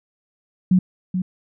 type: tone with echo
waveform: sine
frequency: 183.7 Hz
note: F#3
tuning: 12 cents flat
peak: -11 dBFS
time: 0.71-0.79 s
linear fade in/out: 5 ms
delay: 430 ms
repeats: 1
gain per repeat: -8 dB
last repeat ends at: 1.22 s
effects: none